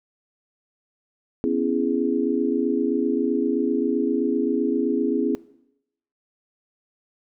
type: chord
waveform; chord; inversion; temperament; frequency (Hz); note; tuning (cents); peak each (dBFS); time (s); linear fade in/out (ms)
sine; C# minor seventh; third; just; 249.5 / 277.2 / 332.6 / 415.8; B3 / C#4 / E4 / G#4; +18 / 0 / +16 / +2; -25; 1.44-5.35; 0
effects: noise-tail reverb RT60 0.8 s tail -20 dB re dry